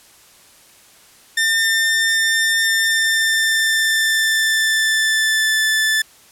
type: tone with pitch glide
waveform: sawtooth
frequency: 1801 to 1753.8 Hz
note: A6 to A6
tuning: +40 to -6 cents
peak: -11 dBFS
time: 1.37-6.02 s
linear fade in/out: 5 ms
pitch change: -46 cents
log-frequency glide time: 2.69-5.63 s
effects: white hiss -48 dBFS RMS until 6.31 s + low-pass 12000 Hz 12 dB/octave